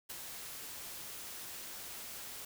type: noise with ADSR envelope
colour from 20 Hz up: white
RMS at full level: -43 dBFS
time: 0.09-2.45 s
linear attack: 13 ms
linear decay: 33 ms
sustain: -3 dB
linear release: 4 ms
effects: none